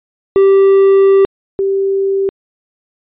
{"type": "tone pair in turn", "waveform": ["triangle", "sine"], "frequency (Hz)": [390.6, 390.6], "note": ["G4", "G4"], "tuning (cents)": [-6, -6], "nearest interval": "unison", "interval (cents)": 0, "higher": "neither", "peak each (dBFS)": [-3, -11], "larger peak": "first", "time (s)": [[0.36, 1.25], [1.59, 2.29]], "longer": "first", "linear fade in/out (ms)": 0, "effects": ["resampled to 8000 Hz"]}